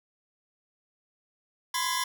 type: tone cluster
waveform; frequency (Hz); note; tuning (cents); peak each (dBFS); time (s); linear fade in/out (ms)
sawtooth; 997 / 1044 / 1665 / 3539 / 5580; B5 / C6 / G#6 / A7 / F8; +16 / -4 / +4 / +9 / -2; -28 / -28 / -33 / -33 / -32; 1.74-2.04; 5
effects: 9-bit